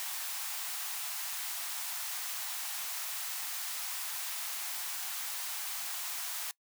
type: high-pass noise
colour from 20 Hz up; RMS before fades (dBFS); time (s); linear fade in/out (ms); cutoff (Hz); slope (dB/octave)
white; -38; 0-6.51; 0; 690; 48
effects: noise-tail reverb RT60 0.1 s tail -22 dB re dry